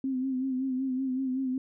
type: tone with vibrato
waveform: sine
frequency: 261.2 Hz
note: C4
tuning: 3 cents flat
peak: -27 dBFS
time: 0.04-1.58 s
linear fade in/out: 2 ms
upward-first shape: sine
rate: 5.3 Hz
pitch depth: 50 cents each way
effects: none